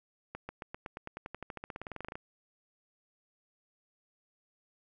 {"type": "accelerating click train", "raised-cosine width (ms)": 0.5, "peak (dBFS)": -25, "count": 25, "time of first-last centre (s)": [0.35, 2.155], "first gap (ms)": 140, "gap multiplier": 0.94, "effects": []}